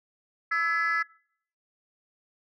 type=tone cluster; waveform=sine; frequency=1314 / 1696 / 2010 Hz; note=E6 / G#6 / B6; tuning=-6 / +36 / +30 cents; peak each=-26 / -26 / -28 dBFS; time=0.51-1.03 s; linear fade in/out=10 ms; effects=noise-tail reverb RT60 0.6 s tail -24 dB re dry + tanh soft clip ceiling -19 dBFS